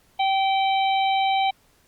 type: harmonic tone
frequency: 775 Hz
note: G5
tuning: 20 cents flat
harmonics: 1 / 3 / 4 / 5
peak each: -19 / -29 / -31 / -33 dBFS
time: 0.19-1.51 s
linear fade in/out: 10 ms
effects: pink hiss -60 dBFS RMS until 1.87 s + Opus 48 kbps